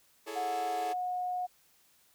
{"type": "chord", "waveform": "sawtooth", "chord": "A major seventh", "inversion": "second", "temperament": "equal with one note detuned", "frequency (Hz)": [329.6, 415.3, 440, 560.5], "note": ["E4", "G#4", "A4", "C#5"], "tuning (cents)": [0, 0, 0, 19], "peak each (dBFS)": [-42, -39, -38, -42], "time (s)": [0.26, 0.94], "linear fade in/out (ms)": 20}
{"type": "tone with pitch glide", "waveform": "sine", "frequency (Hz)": [730, 725.4], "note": ["F#5", "F#5"], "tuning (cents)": [-24, -34], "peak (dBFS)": -31, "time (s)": [0.35, 1.47], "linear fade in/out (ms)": 20, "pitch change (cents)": -10, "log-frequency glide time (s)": [0.62, 1.16]}
{"effects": ["white hiss -66 dBFS RMS until 2.14 s"]}